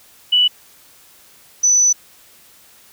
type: tone pair in turn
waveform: sine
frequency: 2960 / 5984 Hz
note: F#7 / F#8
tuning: 0 / +19 cents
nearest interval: octave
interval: 1219 cents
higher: second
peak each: -10 dBFS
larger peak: neither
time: 0.32-0.48 / 1.63-1.93 s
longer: second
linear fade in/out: 10 ms
effects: white hiss -48 dBFS RMS until 2.92 s